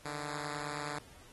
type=beating tone pair; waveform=5% pulse; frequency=146.83 / 156.53 Hz; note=D3 / D#3; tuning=0 / +11 cents; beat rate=9.7 Hz; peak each=-27 / -35 dBFS; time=0.05-0.99 s; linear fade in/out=2 ms; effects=pink hiss -58 dBFS RMS until 1.32 s + AAC 32 kbps